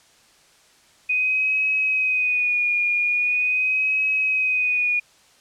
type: tone with vibrato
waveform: sine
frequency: 2489 Hz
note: D#7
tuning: in tune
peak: -18 dBFS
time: 1.09-5 s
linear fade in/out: 10 ms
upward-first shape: sine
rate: 0.42 Hz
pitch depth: 42 cents each way
effects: white hiss -55 dBFS RMS until 5.4 s + low-pass 8000 Hz 12 dB/octave